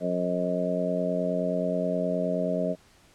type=harmonic tone; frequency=89.5 Hz; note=F2; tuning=43 cents sharp; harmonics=2 / 3 / 4 / 5 / 6 / 7; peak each=-30 / -33 / -40 / -34 / -33 / -28 dBFS; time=0-2.76 s; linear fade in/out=50 ms; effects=pink hiss -58 dBFS RMS until 3.14 s + low-pass 10000 Hz 12 dB/octave